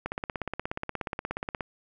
click train, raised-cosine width 0.5 ms, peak -16 dBFS, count 27, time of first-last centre 0.06-1.608 s, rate 16.8 Hz, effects none

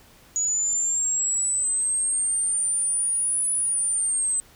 sine linear two-way sweep, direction up then down, 6800 to 9956 to 8090 Hz, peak -21 dBFS, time 0.36-4.4 s, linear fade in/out 0 ms, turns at 3.51 s, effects pink hiss -53 dBFS RMS until 4.55 s

